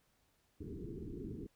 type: low-pass noise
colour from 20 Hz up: white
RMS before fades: -45 dBFS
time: 0.6-1.47 s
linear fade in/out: 10 ms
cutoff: 420 Hz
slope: 96 dB/octave
effects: pink hiss -75 dBFS RMS until 1.55 s